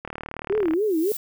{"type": "click train", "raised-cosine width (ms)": 0.5, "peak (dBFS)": -17, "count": 27, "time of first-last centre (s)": [0.05, 0.736], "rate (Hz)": 37.9}
{"type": "tone with vibrato", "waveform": "sine", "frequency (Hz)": 370, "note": "F#4", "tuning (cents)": 0, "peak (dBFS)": -19, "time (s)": [0.5, 1.12], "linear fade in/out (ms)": 2, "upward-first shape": "sine", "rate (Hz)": 3.6, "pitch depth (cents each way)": 280}
{"type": "noise with exponential growth", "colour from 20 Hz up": "violet", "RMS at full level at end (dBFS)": -29, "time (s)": [0.57, 1.17], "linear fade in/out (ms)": 2, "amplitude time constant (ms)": 130}
{"effects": []}